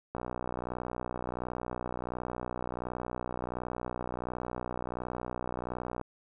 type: click train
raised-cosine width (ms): 1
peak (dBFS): -21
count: 361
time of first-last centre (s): 0.15-6.013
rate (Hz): 61.4
effects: none